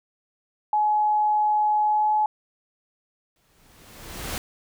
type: tone with pitch glide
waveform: sine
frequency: 846 to 851.9 Hz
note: G#5 to G#5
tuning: +32 to +44 cents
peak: -18 dBFS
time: 0.73-2.26 s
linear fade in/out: 2 ms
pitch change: +12 cents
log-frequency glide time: 1.84-2.13 s
type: noise with exponential growth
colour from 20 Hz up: pink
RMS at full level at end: -28 dBFS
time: 3.36-4.38 s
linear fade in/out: 1 ms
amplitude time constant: 220 ms
effects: none